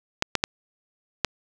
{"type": "clicks", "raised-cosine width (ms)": 0.2, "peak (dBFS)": -3, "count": 4, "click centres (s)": [0.224, 0.353, 0.439, 1.247], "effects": []}